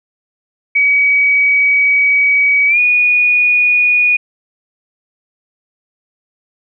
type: tone with pitch glide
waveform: sine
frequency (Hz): 2268 to 2459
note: C#7 to D#7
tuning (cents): +39 to -21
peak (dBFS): -8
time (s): 0.75-4.17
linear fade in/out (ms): 10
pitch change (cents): +140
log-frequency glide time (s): 2.67-2.79
effects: none